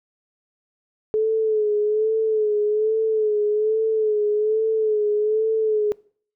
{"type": "tone with vibrato", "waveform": "sine", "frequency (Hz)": 430, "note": "A4", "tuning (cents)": -40, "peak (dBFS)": -17, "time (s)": [1.14, 5.92], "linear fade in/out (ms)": 0, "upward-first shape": "sine", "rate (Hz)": 1.2, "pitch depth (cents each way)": 50, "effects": ["noise-tail reverb RT60 0.5 s tail -23 dB re dry"]}